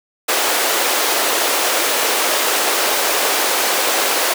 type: high-pass noise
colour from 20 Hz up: pink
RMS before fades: -17 dBFS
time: 0.28-4.34 s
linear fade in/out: 10 ms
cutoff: 390 Hz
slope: 24 dB/octave
effects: none